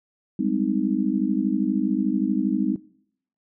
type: chord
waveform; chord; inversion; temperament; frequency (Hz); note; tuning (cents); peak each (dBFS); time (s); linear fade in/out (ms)
sine; Ab major seventh; third; just; 194.67 / 207.7 / 259.6 / 311.5; G3 / Ab3 / C4 / Eb4; -12 / 0 / -13 / +2; -28 / -25 / -25 / -26; 0.39-2.76; 5
effects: noise-tail reverb RT60 0.7 s tail -21 dB re dry